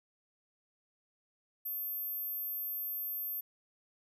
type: tone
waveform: sine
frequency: 13390 Hz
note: G#9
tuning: 13 cents sharp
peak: -35 dBFS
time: 1.65-3.41 s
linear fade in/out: 10 ms
effects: none